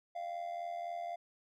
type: tone with amplitude modulation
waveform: triangle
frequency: 692 Hz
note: F5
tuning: 16 cents flat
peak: -33 dBFS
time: 0.15-1.16 s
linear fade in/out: 10 ms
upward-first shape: sine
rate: 83.8 Hz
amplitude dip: 65%
effects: none